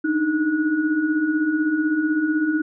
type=tone cluster; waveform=sine; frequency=295.1 / 311 / 1461 Hz; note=D4 / D#4 / F#6; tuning=+8 / -1 / -22 cents; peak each=-26 / -19 / -27 dBFS; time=0.04-2.62 s; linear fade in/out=10 ms; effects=none